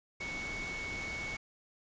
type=tone in noise; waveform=sine; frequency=2217 Hz; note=C#7; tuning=in tune; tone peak=-38 dBFS; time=0.2-1.37 s; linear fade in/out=10 ms; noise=pink; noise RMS=-43 dBFS; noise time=0.2-1.37 s; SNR=+2 dB; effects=resampled to 16000 Hz

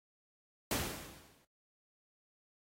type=noise with exponential decay; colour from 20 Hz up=pink; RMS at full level=-32 dBFS; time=0.71-1.45 s; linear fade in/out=2 ms; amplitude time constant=160 ms; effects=high-pass 60 Hz 12 dB/octave + AAC 48 kbps

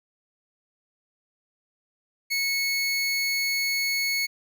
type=tone; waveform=25% pulse; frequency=2200 Hz; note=C#7; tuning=14 cents flat; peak=-20 dBFS; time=2.3-4.27 s; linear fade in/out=20 ms; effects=none

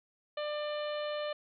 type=harmonic tone; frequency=596 Hz; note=D5; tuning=25 cents sharp; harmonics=1 / 2 / 3 / 4 / 5 / 6 / 7; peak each=-34 / -43 / -46 / -50 / -46 / -50 / -51 dBFS; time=0.37-1.33 s; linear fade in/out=5 ms; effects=none

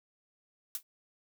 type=noise with exponential decay; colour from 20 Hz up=blue; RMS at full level=-31 dBFS; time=0.75-0.83 s; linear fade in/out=1 ms; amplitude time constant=16 ms; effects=none

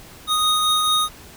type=tone pair together; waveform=square; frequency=1244.5 / 3729 Hz; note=D#6 / A#7; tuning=0 / 0 cents; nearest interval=octave + perfect fifth; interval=1900 cents; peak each=-20 dBFS; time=0.27-1.09 s; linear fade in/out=50 ms; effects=pink hiss -43 dBFS RMS until 1.36 s

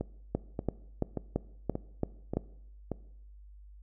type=two click trains; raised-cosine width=2 ms; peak=-15 / -19 dBFS; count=7 / 6; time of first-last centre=0.35-2.37 / 0.01-2.917 s; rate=2.97 / 1.72 Hz; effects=noise-tail reverb RT60 0.8 s tail -20 dB re dry + added 50 Hz sine -49 dBFS peak until 3.82 s

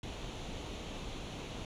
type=noise with comb filter; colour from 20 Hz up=pink; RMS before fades=-42 dBFS; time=0.03-1.65 s; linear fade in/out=2 ms; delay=0.3 ms; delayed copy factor=+0.5; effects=low-pass 5000 Hz 12 dB/octave

